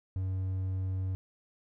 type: tone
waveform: triangle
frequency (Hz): 94.1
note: F#2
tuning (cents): +30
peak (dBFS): -28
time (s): 0.16-1.15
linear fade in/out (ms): 0
effects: none